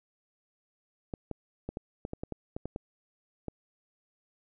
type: clicks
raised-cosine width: 2 ms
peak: -22 dBFS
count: 12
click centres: 1.138 / 1.313 / 1.69 / 1.771 / 2.051 / 2.134 / 2.235 / 2.323 / 2.565 / 2.656 / 2.761 / 3.483 s
effects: none